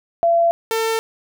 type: tone pair in turn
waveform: sine / sawtooth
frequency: 678 / 449 Hz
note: E5 / A4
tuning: +49 / +35 cents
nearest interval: perfect fifth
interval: 714 cents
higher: first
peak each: -12 / -14 dBFS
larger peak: first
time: 0.23-0.51 / 0.71-0.99 s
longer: neither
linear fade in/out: 0 ms
effects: none